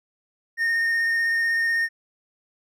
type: tone with vibrato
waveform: triangle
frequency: 1837 Hz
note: A#6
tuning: 26 cents flat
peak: -18 dBFS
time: 0.57-1.89 s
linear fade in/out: 50 ms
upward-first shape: square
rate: 16 Hz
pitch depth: 9 cents each way
effects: none